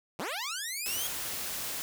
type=linear sweep; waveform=10% pulse; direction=up; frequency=136.4 to 3322 Hz; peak=-25 dBFS; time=0.19-1.07 s; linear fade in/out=2 ms
type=noise; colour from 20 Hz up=white; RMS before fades=-36 dBFS; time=0.86-1.82 s; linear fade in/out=0 ms
effects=none